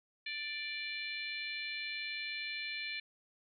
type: harmonic tone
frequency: 589 Hz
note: D5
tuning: 5 cents sharp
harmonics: 3 / 4 / 5 / 6 / 7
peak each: -46 / -40 / -49 / -48 / -45 dBFS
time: 0.26-3 s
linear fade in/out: 5 ms
effects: none